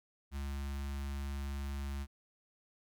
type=tone with notch filter; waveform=square; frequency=69.4 Hz; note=C#2; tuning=3 cents sharp; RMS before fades=-39 dBFS; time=0.31-2.07 s; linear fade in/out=50 ms; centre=490 Hz; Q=0.92; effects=none